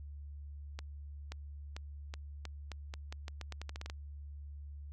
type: accelerating click train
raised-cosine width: 0.2 ms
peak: -26 dBFS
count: 17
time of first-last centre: 0.79-3.899 s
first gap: 530 ms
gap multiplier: 0.84
effects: added 72 Hz sine -44 dBFS peak until 4.92 s